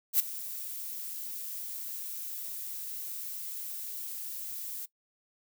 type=noise with ADSR envelope; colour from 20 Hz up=violet; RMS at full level=-22 dBFS; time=0.13-4.86 s; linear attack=68 ms; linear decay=5 ms; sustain=-17 dB; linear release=11 ms; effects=noise-tail reverb RT60 0.1 s tail -19 dB re dry